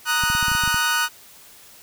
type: chord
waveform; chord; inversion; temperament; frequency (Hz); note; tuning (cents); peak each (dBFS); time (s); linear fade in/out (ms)
sawtooth; D# minor; second; equal; 932.3 / 1244.5 / 1480; A#5 / D#6 / F#6; 0 / 0 / 0; -23 / -21 / -17; 0.05-1.09; 50
type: clicks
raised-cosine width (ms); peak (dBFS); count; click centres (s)
5; -18; 10; 0.237 / 0.301 / 0.351 / 0.428 / 0.483 / 0.517 / 0.551 / 0.637 / 0.677 / 0.744
effects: white hiss -47 dBFS RMS until 1.82 s